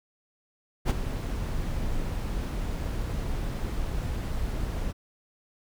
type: noise with ADSR envelope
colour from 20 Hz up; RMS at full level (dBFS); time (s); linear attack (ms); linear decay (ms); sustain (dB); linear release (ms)
brown; -18; 0.85-4.93; 48; 23; -12; 27
effects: none